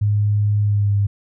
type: tone with pitch glide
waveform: sine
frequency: 103.83 to 101.17 Hz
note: G#2 to G#2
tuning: 0 to -45 cents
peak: -14 dBFS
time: 0.01-1.07 s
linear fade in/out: 10 ms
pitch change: -45 cents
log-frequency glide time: 0.62-0.95 s
effects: none